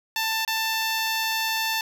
10% pulse tone with dropouts, 888 Hz, A5, 16 cents sharp, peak -15 dBFS, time 0.16-1.81 s, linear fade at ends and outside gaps 2 ms, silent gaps 0.45-0.477 s, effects 9-bit

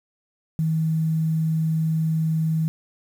sine tone with quantisation, 159.7 Hz, D#3, 45 cents sharp, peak -19 dBFS, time 0.59-2.68 s, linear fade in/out 0 ms, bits 8, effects none

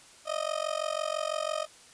30% pulse tone with amplitude modulation, 622.3 Hz, D#5, in tune, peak -23 dBFS, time 0.25-1.67 s, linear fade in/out 50 ms, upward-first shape sine, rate 46 Hz, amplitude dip 95%, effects white hiss -54 dBFS RMS until 1.93 s + resampled to 22050 Hz

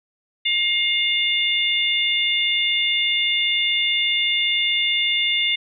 harmonic tone, 709 Hz, F5, 26 cents sharp, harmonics 3 / 4 / 5, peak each -22 / -22 / -22 dBFS, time 0.45-5.56 s, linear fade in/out 10 ms, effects none

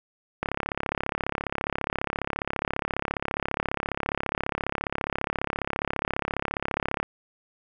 click train, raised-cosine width 0.5 ms, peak -11 dBFS, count 230, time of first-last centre 0.43-7.029 s, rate 34.7 Hz, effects none

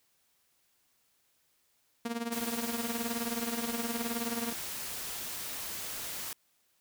sawtooth tone with tremolo, 233.4 Hz, A#3, 2 cents sharp, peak -26 dBFS, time 2.05-4.53 s, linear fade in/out 5 ms, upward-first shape triangle, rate 19 Hz, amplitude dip 85%
white noise, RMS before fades -39 dBFS, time 2.32-6.33 s, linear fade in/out 2 ms
effects white hiss -72 dBFS RMS until 6.8 s

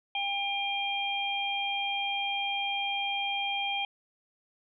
harmonic tone, 800 Hz, G5, 35 cents sharp, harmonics 1 / 3 / 4, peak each -33 / -33 / -33 dBFS, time 0.15-3.85 s, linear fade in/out 2 ms, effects none

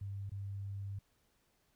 sine tone with dropouts, 99.1 Hz, G2, 19 cents sharp, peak -39 dBFS, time 0.01-0.99 s, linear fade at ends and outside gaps 5 ms, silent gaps 0.296-0.317 s, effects pink hiss -75 dBFS RMS until 1.75 s

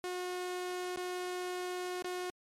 sawtooth tone with dropouts, 361.7 Hz, F#4, 39 cents flat, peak -32 dBFS, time 0.04-2.3 s, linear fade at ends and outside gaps 0 ms, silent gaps 0.961-0.973 / 2.022-2.044 s, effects low-pass 12000 Hz 12 dB/octave + MP3 64 kbps

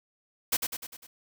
white noise with echo, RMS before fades -25 dBFS, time 0.52-0.57 s, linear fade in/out 10 ms, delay 100 ms, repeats 5, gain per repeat -5 dB, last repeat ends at 1.07 s, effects none

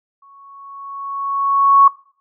sine tone with exponential growth, 1108.7 Hz, C#6, in tune, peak -4 dBFS, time 0.22-1.88 s, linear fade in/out 5 ms, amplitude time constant 360 ms, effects noise-tail reverb RT60 0.5 s tail -22 dB re dry

